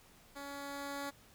10% pulse tone with level ramp, 281.5 Hz, C#4, 27 cents sharp, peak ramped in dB -36 to -30 dBFS, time 0.35-1.11 s, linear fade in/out 20 ms, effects pink hiss -62 dBFS RMS until 1.34 s

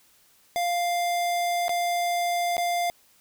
square tone with dropouts, 698.5 Hz, F5, in tune, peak -24 dBFS, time 0.56-2.9 s, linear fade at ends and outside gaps 0 ms, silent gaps 1.682-1.693 / 2.568-2.58 s, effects white hiss -60 dBFS RMS until 3.2 s

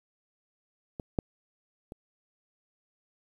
clicks, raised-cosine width 2 ms, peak -23 / -13 / -28 dBFS, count 3, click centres 0.998 / 1.188 / 1.921 s, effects 9-bit

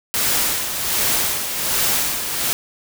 white noise with tremolo, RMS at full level -18 dBFS, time 0.14-2.53 s, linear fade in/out 0 ms, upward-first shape sine, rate 1.3 Hz, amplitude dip 55%, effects none

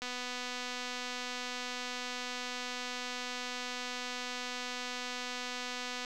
click train, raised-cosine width 0.2 ms, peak -22 dBFS, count 1496, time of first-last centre 0.02-6.048 s, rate 248 Hz, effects none

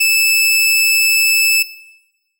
sawtooth tone, 2626 Hz, E7, 7 cents flat, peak -7 dBFS, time 0-1.63 s, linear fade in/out 10 ms, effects noise-tail reverb RT60 1.0 s tail -18 dB re dry

